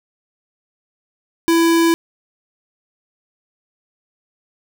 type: tone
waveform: square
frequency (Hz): 332.7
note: E4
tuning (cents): +16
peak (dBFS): -12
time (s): 1.48-1.94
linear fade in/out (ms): 0
effects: none